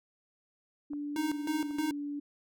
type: tone with pitch glide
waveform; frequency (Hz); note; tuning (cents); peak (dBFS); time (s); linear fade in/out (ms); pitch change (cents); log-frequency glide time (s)
sine; 291.4 to 289.1; D4 to D4; -13 to -27; -34; 0.9-2.2; 10; -14; 1.6-1.85
type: clicks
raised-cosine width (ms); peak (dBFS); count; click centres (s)
1; -36 / -39; 2; 0.934 / 1.709
type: tone with tremolo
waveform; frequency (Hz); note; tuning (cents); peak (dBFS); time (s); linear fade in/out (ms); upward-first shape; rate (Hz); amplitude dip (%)
square; 311.1; D#4; 0; -31; 1.16-1.91; 2; square; 3.2; 75
effects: none